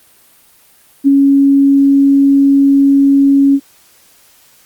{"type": "tone with ADSR envelope", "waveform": "sine", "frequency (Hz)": 277.2, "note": "C#4", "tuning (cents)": 0, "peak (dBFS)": -3, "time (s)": [1.04, 3.6], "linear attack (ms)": 33, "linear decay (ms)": 18, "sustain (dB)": -2, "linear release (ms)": 56, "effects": ["white hiss -47 dBFS RMS until 4.65 s", "Opus 32 kbps"]}